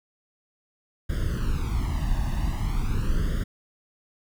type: noise with flanger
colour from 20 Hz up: brown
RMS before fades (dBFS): -25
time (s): 1.09-3.44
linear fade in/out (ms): 10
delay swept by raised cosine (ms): 0.59 to 1.1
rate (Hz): 0.43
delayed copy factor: +1
effects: none